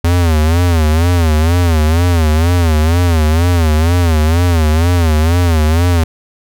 square tone with vibrato, 82.41 Hz, E2, in tune, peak -9 dBFS, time 0.04-6.04 s, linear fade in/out 5 ms, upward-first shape sine, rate 2.1 Hz, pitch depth 130 cents each way, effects none

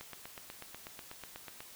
click train, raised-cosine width 0.3 ms, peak -28 dBFS, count 14, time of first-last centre 0.01-1.605 s, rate 8.15 Hz, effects white hiss -53 dBFS RMS until 1.75 s

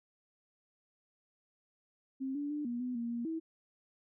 sine tone with pitch steps, 266.1 / 288.7 / 296.5 / 239.6 / 250.1 / 234.6 / 236.3 / 323.7 Hz, C4 / D4 / D4 / A#3 / B3 / A#3 / A#3 / E4, +29 / -30 / +17 / +48 / +22 / +11 / +24 / -31 cents, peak -34 dBFS, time 2.2-3.4 s, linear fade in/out 20 ms, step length 150 ms, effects none

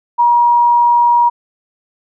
sine tone, 954 Hz, A#5, 40 cents sharp, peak -7 dBFS, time 0.18-1.3 s, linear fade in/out 20 ms, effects none

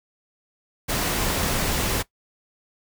pink noise, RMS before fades -24 dBFS, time 0.88-2.03 s, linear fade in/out 20 ms, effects noise-tail reverb RT60 0.1 s tail -18 dB re dry

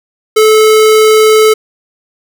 square tone, 434 Hz, A4, 24 cents flat, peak -4 dBFS, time 0.36-1.54 s, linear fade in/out 10 ms, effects none

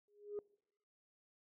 sine tone with exponential growth, 412.9 Hz, G#4, 10 cents flat, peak -36 dBFS, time 0.08-0.39 s, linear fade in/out 1 ms, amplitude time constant 67 ms, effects noise-tail reverb RT60 0.8 s tail -25 dB re dry + tanh soft clip ceiling -35 dBFS

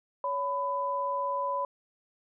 sine tone pair together, 561.2 / 1000 Hz, C#5 / B5, +21 / +21 cents, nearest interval minor seventh, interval 1000 cents, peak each -33 / -29 dBFS, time 0.24-1.65 s, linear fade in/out 2 ms, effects none

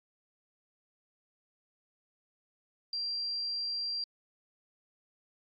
sine tone, 4736 Hz, D8, 14 cents sharp, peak -32 dBFS, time 2.93-4.04 s, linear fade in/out 2 ms, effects AAC 48 kbps

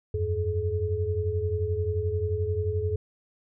sine tone cluster, 85.5 / 96.9 / 426.8 Hz, F2 / G2 / G#4, -36 / -20 / +47 cents, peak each -29 dBFS, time 0.14-2.96 s, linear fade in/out 5 ms, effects none

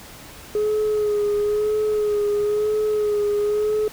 sine tone with vibrato, 420 Hz, G#4, 19 cents sharp, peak -16 dBFS, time 0.55-3.88 s, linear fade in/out 2 ms, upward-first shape sine, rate 1 Hz, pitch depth 31 cents each way, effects tanh soft clip ceiling -16 dBFS + pink hiss -41 dBFS RMS until 3.92 s

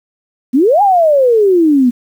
sine exponential two-way sweep, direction up then down, 236.1 to 837 to 236.1 Hz, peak -6 dBFS, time 0.53-1.91 s, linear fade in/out 20 ms, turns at 0.82 s, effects 7-bit

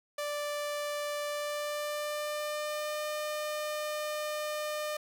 sawtooth tone with pitch glide, 587.3 to 604.2 Hz, D5 to D5, 0 to +49 cents, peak -29 dBFS, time 0.18-4.97 s, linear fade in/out 5 ms, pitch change +49 cents, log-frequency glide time 1.27-3.04 s, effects none

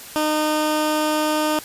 15% pulse tone, 306.2 Hz, D#4, 28 cents flat, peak -12 dBFS, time 0.16-1.59 s, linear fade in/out 0 ms, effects white hiss -38 dBFS RMS until 1.64 s + resampled to 32000 Hz

